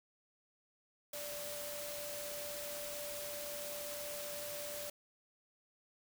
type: tone in noise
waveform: sine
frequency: 585 Hz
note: D5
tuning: 7 cents flat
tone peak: -45 dBFS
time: 1.13-4.9 s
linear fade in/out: 5 ms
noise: white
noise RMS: -45 dBFS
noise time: 1.13-4.9 s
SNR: -3 dB
effects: none